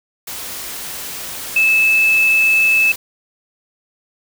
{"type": "tone in noise", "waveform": "sine", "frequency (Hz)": 2614, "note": "E7", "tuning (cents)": -15, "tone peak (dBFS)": -10, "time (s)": [1.56, 2.92], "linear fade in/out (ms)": 5, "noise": "white", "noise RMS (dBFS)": -28, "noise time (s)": [0.27, 2.96], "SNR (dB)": 15, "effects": []}